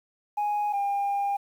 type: tone pair in turn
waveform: sine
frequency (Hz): 830 / 802.7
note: G#5 / G5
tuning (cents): -1 / +41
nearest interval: minor second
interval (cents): 58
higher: first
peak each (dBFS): -22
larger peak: neither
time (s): 0.37-0.73 / 0.73-1.37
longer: second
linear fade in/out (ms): 10
effects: tanh soft clip ceiling -22 dBFS + 9-bit